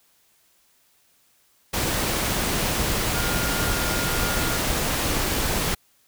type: tone in noise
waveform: sine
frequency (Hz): 1415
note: F6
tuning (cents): +22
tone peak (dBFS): -31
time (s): 3.14-4.58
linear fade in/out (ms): 10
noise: pink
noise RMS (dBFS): -24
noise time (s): 1.73-5.75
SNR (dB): -10
effects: white hiss -62 dBFS RMS until 6.07 s